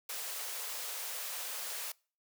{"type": "high-pass noise", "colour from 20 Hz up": "white", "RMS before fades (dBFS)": -40, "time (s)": [0.09, 1.92], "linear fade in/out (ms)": 5, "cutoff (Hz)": 430, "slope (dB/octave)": 96, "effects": ["noise-tail reverb RT60 0.4 s tail -25 dB re dry"]}